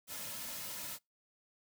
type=noise with comb filter; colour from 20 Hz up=white; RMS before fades=-43 dBFS; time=0.07-0.99 s; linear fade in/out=50 ms; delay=2.6 ms; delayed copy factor=-0.55; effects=noise-tail reverb RT60 0.2 s tail -26 dB re dry